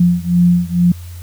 sine beating tone pair, 174.61 / 176.81 Hz, F3 / F3, 0 / +22 cents, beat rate 2.2 Hz, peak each -12 / -13 dBFS, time 0-0.92 s, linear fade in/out 5 ms, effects added 87 Hz sine -28 dBFS peak until 1.22 s + white hiss -43 dBFS RMS until 1.22 s

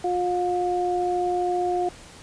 sine tone pair together, 357 / 714 Hz, F4 / F5, +38 / +38 cents, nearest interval octave, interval 1200 cents, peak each -24 dBFS, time 0.04-1.89 s, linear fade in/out 5 ms, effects pink hiss -45 dBFS RMS until 2.22 s + resampled to 22050 Hz

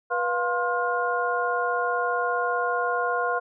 sine tone cluster, 487.8 / 704 / 1058 / 1423 Hz, B4 / F5 / C6 / F6, -21 / +14 / +19 / +32 cents, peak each -28 dBFS, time 0.1-3.4 s, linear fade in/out 20 ms, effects none

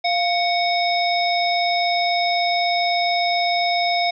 harmonic tone with a mistuned harmonic, 743 Hz, F#5, 7 cents sharp, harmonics 1 / 3 / 5 / 7, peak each -19 / -24 / -26 / -27 dBFS, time 0.04-4.11 s, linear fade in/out 10 ms, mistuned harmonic 1, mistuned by -110 cents, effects none

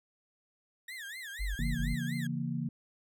35% pulse tone with vibrato, 1827 Hz, A#6, 35 cents flat, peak -39 dBFS, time 0.88-2.27 s, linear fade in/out 5 ms, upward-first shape sine, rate 4.1 Hz, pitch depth 240 cents each way
sine tone bursts, 49 Hz, G1, in tune, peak -31 dBFS, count 3, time 1.39-1.954 s, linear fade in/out 20 ms, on 170 ms, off 27 ms
sine chord, A# diminished, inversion first, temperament just, 139.85 / 167.82 / 233.1 Hz, C#3 / E3 / A#3, +16 / +31 / 0 cents, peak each -36 dBFS, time 1.59-2.69 s, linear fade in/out 2 ms
effects none

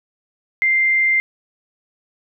sine tone, 2093 Hz, C7, in tune, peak -13 dBFS, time 0.62-1.2 s, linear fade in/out 0 ms, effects none

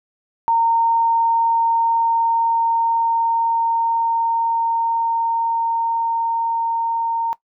sine tone with level ramp, 919 Hz, A#5, 25 cents flat, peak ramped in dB -13 to -18 dBFS, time 0.48-7.33 s, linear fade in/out 0 ms, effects noise-tail reverb RT60 0.1 s tail -18 dB re dry

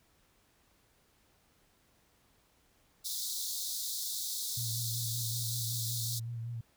pink high-pass noise, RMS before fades -37 dBFS, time 3.04-6.2 s, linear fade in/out 20 ms, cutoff 3600 Hz, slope 96 dB/octave
sine tone with vibrato, 116.54 Hz, A#2, in tune, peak -36 dBFS, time 4.57-6.61 s, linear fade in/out 5 ms, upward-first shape sine, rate 5.3 Hz, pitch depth 39 cents each way
effects pink hiss -69 dBFS RMS until 6.76 s

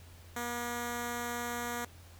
5% pulse tone with notch filter, 239.7 Hz, A#3, 48 cents sharp, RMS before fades -37 dBFS, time 0.36-1.85 s, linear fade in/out 5 ms, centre 2700 Hz, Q 1.6, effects added 86 Hz sine -52 dBFS peak until 2.19 s + pink hiss -58 dBFS RMS until 2.19 s

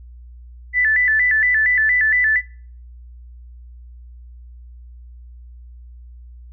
sine tone with vibrato, 1864.7 Hz, A#6, in tune, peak -13 dBFS, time 0.73-2.42 s, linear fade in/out 50 ms, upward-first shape square, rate 4.3 Hz, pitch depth 110 cents each way, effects noise-tail reverb RT60 0.5 s tail -24 dB re dry + added 60 Hz sine -37 dBFS peak until 6.52 s

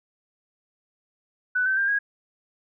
sine tone with pitch steps, 1494 / 1542.2 / 1592 / 1643.4 Hz, F#6 / G6 / G6 / G#6, +16 / -29 / +26 / -19 cents, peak -20 dBFS, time 1.55-1.99 s, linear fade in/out 10 ms, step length 110 ms, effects none

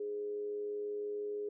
sine tone with amplitude modulation, 415.3 Hz, G#4, in tune, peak -34 dBFS, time 0-1.49 s, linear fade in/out 5 ms, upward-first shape sine, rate 106 Hz, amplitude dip 35%, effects none

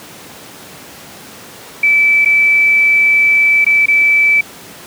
sine tone with dropouts, 2313 Hz, D7, 27 cents flat, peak -7 dBFS, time 1.83-4.41 s, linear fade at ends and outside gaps 5 ms, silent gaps 2.249-2.257 / 3.646-3.664 / 3.859-3.882 s, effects pink hiss -34 dBFS RMS until 4.86 s + high-pass 150 Hz 12 dB/octave

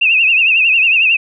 sine tone with vibrato, 2637 Hz, E7, in tune, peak -8 dBFS, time 0.01-1.17 s, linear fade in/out 10 ms, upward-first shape triangle, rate 11 Hz, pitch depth 120 cents each way, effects none

